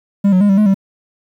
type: tone with pitch steps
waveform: triangle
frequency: 199.9 / 184 / 204.8 / 194.2 / 212 / 194.4 Hz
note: G3 / F#3 / G#3 / G3 / G#3 / G3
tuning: +34 / -9 / -24 / -16 / +36 / -14 cents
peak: -6 dBFS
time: 0.24-0.744 s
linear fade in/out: 10 ms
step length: 84 ms
effects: 8-bit